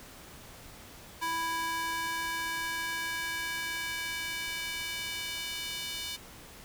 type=tone with high-pass filter sweep; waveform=square; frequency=329.6 Hz; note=E4; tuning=in tune; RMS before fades=-35 dBFS; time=1.21-6.17 s; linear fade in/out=20 ms; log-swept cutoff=1000 to 3200 Hz; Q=1.7; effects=pink hiss -50 dBFS RMS until 6.64 s